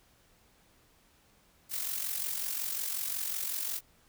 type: noise with amplitude modulation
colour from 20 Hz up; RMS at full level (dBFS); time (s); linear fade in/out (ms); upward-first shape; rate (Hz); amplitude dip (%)
blue; -32; 1.69-3.81; 50; sine; 45.5; 60
effects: pink hiss -65 dBFS RMS until 4.08 s